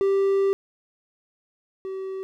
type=tone pair in turn; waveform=triangle; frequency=392 / 382.4 Hz; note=G4 / G4; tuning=0 / -43 cents; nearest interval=unison; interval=43 cents; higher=first; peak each=-16 / -27 dBFS; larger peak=first; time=0.01-0.53 / 1.85-2.23 s; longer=first; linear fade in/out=0 ms; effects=none